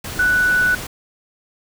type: tone in noise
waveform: sine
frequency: 1483 Hz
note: F#6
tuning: 4 cents sharp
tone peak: -13 dBFS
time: 0.19-0.75 s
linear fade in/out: 5 ms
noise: pink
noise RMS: -29 dBFS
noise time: 0.04-0.87 s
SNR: +13 dB
effects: none